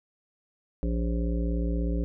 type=harmonic tone with a mistuned harmonic; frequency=57.7 Hz; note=A#1; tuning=17 cents flat; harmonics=1 / 3 / 5 / 7 / 9 / 10; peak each=-26 / -32 / -34 / -39 / -40 / -46 dBFS; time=0.83-2.04 s; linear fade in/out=0 ms; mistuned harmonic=10; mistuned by=-65 cents; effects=none